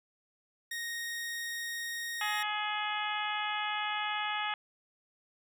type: tone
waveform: sawtooth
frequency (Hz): 1864.7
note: A#6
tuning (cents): 0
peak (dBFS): -32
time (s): 0.71-2.43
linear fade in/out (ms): 5
type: harmonic tone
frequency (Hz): 421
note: G#4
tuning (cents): +24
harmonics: 2 / 3 / 4 / 5 / 6 / 7 / 8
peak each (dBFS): -36 / -38 / -39 / -40 / -41 / -41 / -42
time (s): 2.21-4.54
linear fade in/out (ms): 2
effects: none